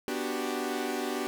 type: chord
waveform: sawtooth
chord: G major seventh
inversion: first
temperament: equal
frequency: 246.9 / 293.7 / 370 / 392 Hz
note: B3 / D4 / F#4 / G4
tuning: 0 / 0 / 0 / 0 cents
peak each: -32 dBFS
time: 0.08-1.27 s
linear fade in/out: 0 ms
effects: none